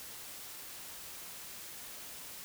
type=silence; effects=white hiss -47 dBFS RMS until 2.44 s